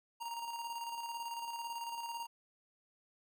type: tone with tremolo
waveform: square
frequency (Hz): 934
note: A#5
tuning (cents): +3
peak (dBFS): -39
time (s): 0.2-2.27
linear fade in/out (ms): 20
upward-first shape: square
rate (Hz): 18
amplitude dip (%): 40
effects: none